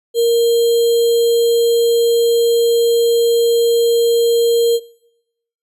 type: tone with sample-and-hold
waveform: sine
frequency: 466.2 Hz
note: A#4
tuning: in tune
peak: -10 dBFS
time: 0.14-4.8 s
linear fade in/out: 50 ms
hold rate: 3675 Hz
effects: noise-tail reverb RT60 0.9 s tail -23 dB re dry + resampled to 32000 Hz